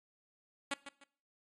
5% pulse tone with echo, 280 Hz, C#4, 18 cents sharp, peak -22 dBFS, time 0.71-0.74 s, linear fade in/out 5 ms, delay 150 ms, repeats 2, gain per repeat -11 dB, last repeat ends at 1.04 s, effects noise-tail reverb RT60 0.5 s tail -21 dB re dry + AAC 32 kbps

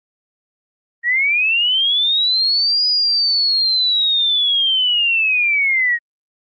sine linear two-way sweep, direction up then down, 1864.7 to 4955 to 1864.7 Hz, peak -13 dBFS, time 1.03-5.99 s, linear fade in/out 50 ms, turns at 2.87 s, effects Opus 32 kbps

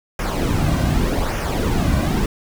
brown noise with flanger, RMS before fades -19 dBFS, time 0.19-2.26 s, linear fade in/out 2 ms, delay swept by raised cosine 0.24 to 2.34 ms, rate 0.85 Hz, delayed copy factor -0.6, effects none

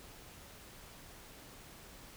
silence, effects pink hiss -54 dBFS RMS until 2.16 s

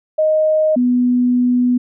sine tone pair in turn, 622.3 / 247 Hz, D#5 / B3, 0 / 0 cents, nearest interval octave + major third, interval 1600 cents, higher first, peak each -11 / -11 dBFS, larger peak neither, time 0.18-0.76 / 0.76-1.78 s, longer second, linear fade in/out 10 ms, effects none

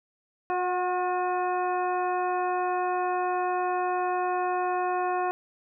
harmonic tone with a mistuned harmonic, 360.3 Hz, F#4, 46 cents flat, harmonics 1 / 2 / 3 / 4 / 5 / 7, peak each -30 / -27 / -32 / -38 / -42 / -43 dBFS, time 0.5-5.31 s, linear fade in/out 0 ms, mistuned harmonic 2, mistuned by +22 cents, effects none

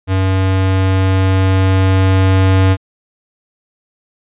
square tone with level ramp, 94.9 Hz, F#2, 44 cents sharp, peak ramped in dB -12 to -8 dBFS, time 0.07-2.77 s, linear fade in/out 50 ms, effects resampled to 8000 Hz

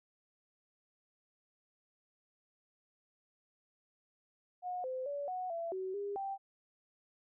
sine tone with pitch steps, 724 / 515 / 572 / 736 / 672 / 376.6 / 404.3 / 783 Hz, F#5 / C5 / D5 / F#5 / E5 / F#4 / G#4 / G5, -38 / -28 / -46 / -9 / +33 / +31 / -46 / -2 cents, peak -36 dBFS, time 4.62-6.38 s, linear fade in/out 50 ms, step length 220 ms, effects none

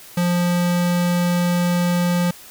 square tone, 175.7 Hz, F3, 11 cents sharp, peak -17 dBFS, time 0.17-2.31 s, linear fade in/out 5 ms, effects white hiss -42 dBFS RMS until 2.5 s

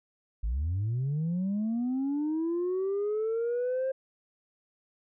sine linear sweep, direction up, 48.79 to 534 Hz, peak -25 dBFS, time 0.43-3.92 s, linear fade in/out 10 ms, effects tanh soft clip ceiling -25 dBFS

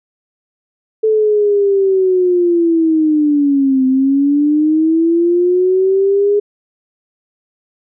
sine linear two-way sweep, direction down then up, 440 to 258.7 to 413.5 Hz, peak -9 dBFS, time 1.03-6.4 s, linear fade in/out 10 ms, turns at 3.86 s, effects none

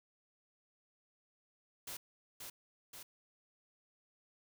white noise with echo, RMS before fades -45 dBFS, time 1.87-1.97 s, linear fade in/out 5 ms, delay 530 ms, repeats 2, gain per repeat -3 dB, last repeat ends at 3.03 s, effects none

